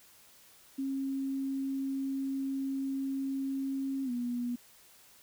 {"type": "tone with pitch glide", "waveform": "sine", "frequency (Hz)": [270.6, 242.5], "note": ["C#4", "B3"], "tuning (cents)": [-42, -31], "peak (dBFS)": -31, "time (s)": [0.78, 4.56], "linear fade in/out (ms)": 10, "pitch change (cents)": -189, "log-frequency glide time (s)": [4.04, 4.11], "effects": ["white hiss -59 dBFS RMS until 5.22 s"]}